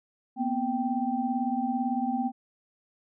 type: tone cluster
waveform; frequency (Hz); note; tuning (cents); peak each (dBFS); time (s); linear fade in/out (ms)
sine; 237.2 / 255.1 / 782; A#3 / C4 / G5; +30 / -44 / -4; -30; 0.36-2.32; 50
effects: none